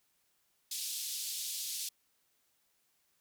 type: band-pass noise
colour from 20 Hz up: pink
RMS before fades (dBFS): -39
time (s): 0.71-1.89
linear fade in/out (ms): 5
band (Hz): 3700 to 15000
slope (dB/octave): 24
effects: white hiss -75 dBFS RMS until 3.2 s